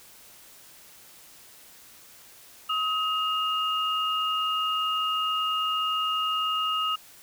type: tone pair together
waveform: sine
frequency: 1266.2 / 2837 Hz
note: D#6 / F7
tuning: +30 / +27 cents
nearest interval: octave + major second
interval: 1397 cents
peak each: -26 / -28 dBFS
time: 2.69-6.96 s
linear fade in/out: 10 ms
effects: white hiss -51 dBFS RMS until 7.22 s